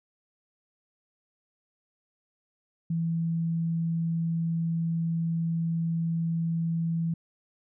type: tone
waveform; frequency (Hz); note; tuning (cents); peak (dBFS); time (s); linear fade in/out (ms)
sine; 165.6; E3; +8; -25; 2.9-7.14; 5
effects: none